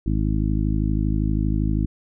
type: harmonic tone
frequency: 52.6 Hz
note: G#1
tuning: 23 cents sharp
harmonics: 1 / 2 / 3 / 4 / 5 / 6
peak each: -22 / -25 / -27 / -28 / -29 / -30 dBFS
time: 0.06-1.86 s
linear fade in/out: 5 ms
effects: none